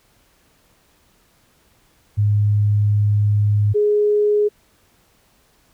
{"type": "tone pair in turn", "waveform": "sine", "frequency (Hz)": [103.83, 417], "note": ["G#2", "G#4"], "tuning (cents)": [0, 7], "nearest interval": "2 octaves", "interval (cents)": 2407, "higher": "second", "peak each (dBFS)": -13, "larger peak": "neither", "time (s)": [[2.17, 3.74], [3.74, 4.49]], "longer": "first", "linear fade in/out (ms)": 20, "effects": ["pink hiss -58 dBFS RMS until 5.73 s"]}